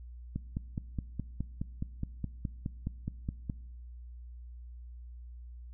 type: click train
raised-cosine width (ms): 5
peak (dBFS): -21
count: 16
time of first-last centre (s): 0.36-3.498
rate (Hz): 4.78
effects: noise-tail reverb RT60 1.0 s tail -21 dB re dry + added 60 Hz sine -44 dBFS peak until 5.73 s